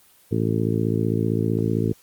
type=harmonic tone; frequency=55.5 Hz; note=A1; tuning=16 cents sharp; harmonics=2 / 3 / 4 / 5 / 6 / 7 / 8; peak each=-24 / -26 / -27 / -28 / -29 / -29 / -30 dBFS; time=0.31-1.93 s; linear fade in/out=10 ms; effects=white hiss -55 dBFS RMS until 2.02 s + Opus 24 kbps